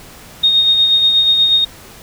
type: tone with tremolo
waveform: sine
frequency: 3708 Hz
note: A#7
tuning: 10 cents flat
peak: -7 dBFS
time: 0.43-1.65 s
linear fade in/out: 10 ms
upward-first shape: sine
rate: 8.3 Hz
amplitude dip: 40%
effects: pink hiss -38 dBFS RMS until 2.02 s